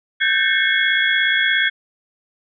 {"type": "tone cluster", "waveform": "sine", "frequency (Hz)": [1539, 1596, 1781, 2173, 3340], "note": ["G6", "G6", "A6", "C#7", "G#7"], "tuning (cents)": [-32, 31, 21, -35, 9], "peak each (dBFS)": -21, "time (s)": [0.2, 1.7], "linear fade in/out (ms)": 20, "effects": []}